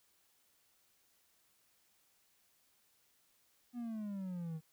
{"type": "exponential sweep", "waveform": "triangle", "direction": "down", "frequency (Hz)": [246.9, 155.56], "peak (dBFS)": -37, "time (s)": [3.73, 4.61], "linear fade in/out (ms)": 50, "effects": ["white hiss -73 dBFS RMS until 4.72 s"]}